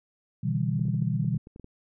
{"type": "chord", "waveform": "sine", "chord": "E minor seventh", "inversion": "second", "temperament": "equal with one note detuned", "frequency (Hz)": [123.47, 146.83, 162.17, 196], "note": ["B2", "D3", "E3", "G3"], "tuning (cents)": [0, 0, -28, 0], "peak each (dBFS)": [-28, -31, -29, -31], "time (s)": [0.43, 1.38], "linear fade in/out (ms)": 10}
{"type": "clicks", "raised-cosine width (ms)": 3, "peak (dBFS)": -32, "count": 11, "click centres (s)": [0.795, 0.854, 0.884, 0.945, 1.023, 1.246, 1.346, 1.471, 1.561, 1.597, 1.644]}
{"effects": []}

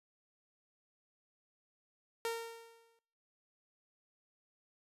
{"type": "tone with exponential decay", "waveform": "sawtooth", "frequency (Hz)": 459.6, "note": "A#4", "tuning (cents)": -25, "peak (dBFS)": -29, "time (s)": [2.25, 2.99], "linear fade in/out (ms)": 1, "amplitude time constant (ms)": 160, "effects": ["noise-tail reverb RT60 0.8 s tail -24 dB re dry", "resampled to 32000 Hz"]}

